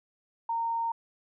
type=tone; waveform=sine; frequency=921 Hz; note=A#5; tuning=21 cents flat; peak=-27 dBFS; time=0.49-0.92 s; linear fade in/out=5 ms; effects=none